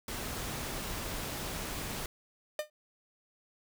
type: noise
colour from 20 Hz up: pink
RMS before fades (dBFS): -38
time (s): 0.08-2.06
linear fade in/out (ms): 2
type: tone with exponential decay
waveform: 45% pulse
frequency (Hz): 605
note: D#5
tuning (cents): -49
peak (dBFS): -28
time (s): 2.59-2.7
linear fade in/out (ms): 2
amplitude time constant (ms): 22
effects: none